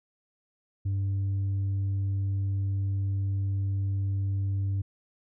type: tone with tanh clipping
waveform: sine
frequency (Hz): 98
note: G2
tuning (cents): 0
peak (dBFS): -26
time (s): 0.85-4.82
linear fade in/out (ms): 10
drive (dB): 2
effects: none